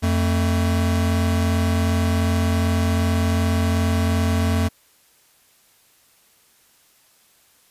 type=tone pair together; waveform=square; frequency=88.56 / 223 Hz; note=F2 / A3; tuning=+25 / +23 cents; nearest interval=octave + major third; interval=1598 cents; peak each=-19 / -24 dBFS; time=0.02-4.69 s; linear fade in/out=20 ms; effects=white hiss -57 dBFS RMS until 7.7 s + resampled to 32000 Hz